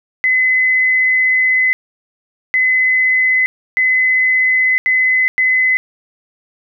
sine tone bursts at uneven times, 2029 Hz, B6, 46 cents sharp, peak -10 dBFS, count 5, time 0.24-1.73 / 2.54-3.46 / 3.77-4.78 / 4.86-5.28 / 5.38-5.77 s, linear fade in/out 0 ms, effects none

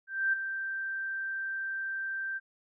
sine tone with ADSR envelope, 1568 Hz, G6, in tune, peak -23 dBFS, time 0.07-2.4 s, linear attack 260 ms, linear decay 11 ms, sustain -9 dB, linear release 33 ms, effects none

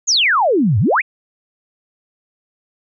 sine exponential two-way sweep, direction down then up, 7040 to 92.5 to 2690 Hz, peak -11 dBFS, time 0.07-1.02 s, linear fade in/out 20 ms, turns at 0.79 s, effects none

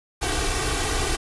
pink noise with comb filter, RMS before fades -24 dBFS, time 0.21-1.17 s, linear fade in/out 20 ms, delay 2.6 ms, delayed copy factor +0.8, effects resampled to 24000 Hz

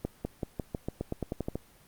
accelerating click train, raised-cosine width 2 ms, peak -18 dBFS, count 13, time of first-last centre 0.05-1.556 s, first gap 200 ms, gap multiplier 0.91, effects pink hiss -59 dBFS RMS until 1.87 s + Opus 24 kbps

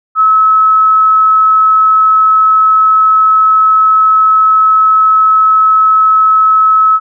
sine tone, 1293 Hz, E6, 34 cents flat, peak -4 dBFS, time 0.15-7 s, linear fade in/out 50 ms, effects none

